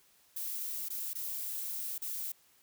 violet noise with dropouts, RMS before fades -38 dBFS, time 0.36-2.32 s, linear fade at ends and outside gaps 5 ms, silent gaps 0.886-0.901 / 1.134-1.152 / 1.981-2.018 s, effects white hiss -66 dBFS RMS until 2.62 s

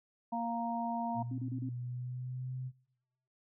harmonic tone, 233.1 Hz, A#3, in tune, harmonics 1 / 3 / 4, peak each -37 / -37 / -37 dBFS, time 0.32-1.23 s, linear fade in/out 10 ms
sine tone with pitch glide, 120 to 128.61 Hz, B2 to C3, -49 to -29 cents, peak -37 dBFS, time 1.14-2.72 s, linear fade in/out 50 ms, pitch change +120 cents, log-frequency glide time 1.49-2.52 s
sine tone bursts, 261.6 Hz, C4, in tune, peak -37 dBFS, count 4, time 1.31-1.692 s, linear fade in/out 5 ms, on 73 ms, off 30 ms
effects noise-tail reverb RT60 1.0 s tail -24 dB re dry

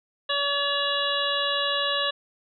harmonic tone with a mistuned harmonic, 569 Hz, C#5, 45 cents sharp, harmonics 1 / 2 / 3 / 5 / 6 / 7, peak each -30 / -30 / -30 / -30 / -30 / -30 dBFS, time 0.29-2.11 s, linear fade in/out 10 ms, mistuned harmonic 7, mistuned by -42 cents, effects none

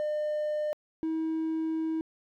triangle tone pair in turn, 603 / 320.4 Hz, D5 / E4, +46 / -49 cents, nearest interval major seventh, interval 1095 cents, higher first, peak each -25 dBFS, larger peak neither, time 0-0.73 / 1.03-2.01 s, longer second, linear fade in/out 0 ms, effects tanh soft clip ceiling -22 dBFS

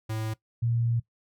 square / sine tone pair in turn, 110 / 117.18 Hz, A2 / A#2, 0 / +9 cents, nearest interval minor second, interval 109 cents, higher second, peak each -30 / -23 dBFS, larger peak second, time 0.09-0.34 / 0.62-1 s, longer second, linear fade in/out 10 ms, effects noise-tail reverb RT60 0.1 s tail -18 dB re dry

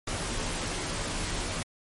pink noise with comb filter, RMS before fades -32 dBFS, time 0.07-1.63 s, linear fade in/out 5 ms, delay 15 ms, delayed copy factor -1, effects MP3 48 kbps

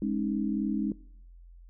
sine chord, Ab suspended fourth, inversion none, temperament equal with one note detuned, 207.7 / 271.2 / 311.1 Hz, Ab3 / Db4 / Eb4, 0 / -38 / 0 cents, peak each -29 / -32 / -33 dBFS, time 0.02-0.92 s, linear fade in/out 2 ms, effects noise-tail reverb RT60 0.7 s tail -22 dB re dry + added 43 Hz sine -48 dBFS peak until 1.69 s

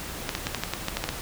clicks, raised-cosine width 0.2 ms, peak -9 dBFS, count 10, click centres 0.292 / 0.351 / 0.469 / 0.547 / 0.636 / 0.736 / 0.884 / 0.97 / 1.04 / 1.09 s, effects pink hiss -36 dBFS RMS until 1.21 s

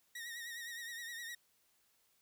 sawtooth tone with vibrato, 1877 Hz, A#6, 11 cents sharp, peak -40 dBFS, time 0.15-1.35 s, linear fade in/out 5 ms, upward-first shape triangle, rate 9.7 Hz, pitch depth 71 cents each way, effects white hiss -74 dBFS RMS until 2.21 s

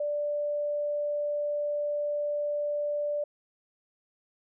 sine tone, 587.3 Hz, D5, in tune, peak -27 dBFS, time 0-3.24 s, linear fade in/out 5 ms, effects none

